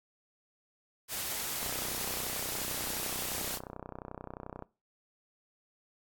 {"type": "noise", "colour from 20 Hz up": "white", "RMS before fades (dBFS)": -36, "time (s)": [1.08, 3.6], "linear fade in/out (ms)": 50}
{"type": "click train", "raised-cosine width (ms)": 1, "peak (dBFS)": -27, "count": 95, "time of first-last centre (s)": [1.63, 4.624], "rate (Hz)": 31.4}
{"effects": ["noise-tail reverb RT60 0.3 s tail -20 dB re dry", "AAC 64 kbps"]}